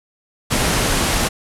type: low-pass noise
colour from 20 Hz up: pink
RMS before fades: -18 dBFS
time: 0.5-1.29 s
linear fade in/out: 20 ms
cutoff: 12000 Hz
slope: 48 dB/octave
effects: none